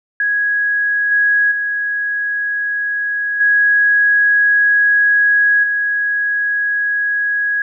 sine tone with level steps, 1661.2 Hz, G#6, in tune, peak -13 / -10 / -16 / -9 / -14 dBFS, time 0.2-7.62 s, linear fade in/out 2 ms, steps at 1.11 / 1.51 / 3.4 / 5.63 s, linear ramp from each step 10 ms, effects none

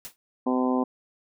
white noise with exponential decay, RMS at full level -34 dBFS, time 0.05-0.16 s, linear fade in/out 0 ms, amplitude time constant 23 ms
harmonic tone, 127.5 Hz, C3, 44 cents flat, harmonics 2 / 3 / 4 / 5 / 6 / 7 / 8, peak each -23 / -31 / -31 / -35 / -33 / -35 / -33 dBFS, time 0.46-0.84 s, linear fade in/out 10 ms
effects none

